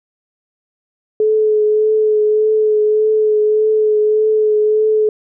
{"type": "tone with vibrato", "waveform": "sine", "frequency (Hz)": 428.9, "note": "A4", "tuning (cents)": -44, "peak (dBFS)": -10, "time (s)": [1.2, 5.09], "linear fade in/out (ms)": 2, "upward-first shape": "triangle", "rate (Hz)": 1.7, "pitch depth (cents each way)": 22, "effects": []}